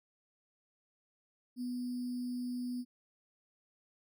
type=tone with sample-and-hold; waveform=sine; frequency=246.9 Hz; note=B3; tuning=in tune; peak=-35 dBFS; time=1.56-2.85 s; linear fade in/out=50 ms; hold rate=4900 Hz; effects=none